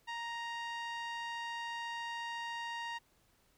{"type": "tone with low-pass filter", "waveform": "5% pulse", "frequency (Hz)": 934, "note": "A#5", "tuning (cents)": 3, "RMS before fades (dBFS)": -41, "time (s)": [0.07, 2.99], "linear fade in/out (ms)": 20, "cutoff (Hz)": 2000, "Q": 0.74, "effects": ["pink hiss -71 dBFS RMS until 3.57 s"]}